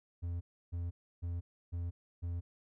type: tone bursts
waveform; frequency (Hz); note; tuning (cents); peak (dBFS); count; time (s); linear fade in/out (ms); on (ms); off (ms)
triangle; 86.3; F2; -20; -33; 5; 0.22-2.41; 20; 190; 310
effects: none